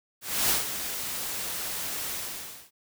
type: noise with ADSR envelope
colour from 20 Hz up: white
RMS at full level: -23 dBFS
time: 0.21-2.71 s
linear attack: 290 ms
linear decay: 140 ms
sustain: -10 dB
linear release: 580 ms
effects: none